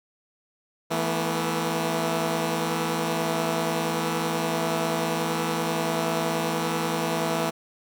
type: chord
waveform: 10% pulse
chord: E suspended fourth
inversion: none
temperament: equal with one note detuned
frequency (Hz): 164.81 / 220 / 242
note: E3 / A3 / B3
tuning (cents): 0 / 0 / -35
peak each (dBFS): -18 / -22 / -23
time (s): 0.9-7.51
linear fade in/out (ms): 20
effects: none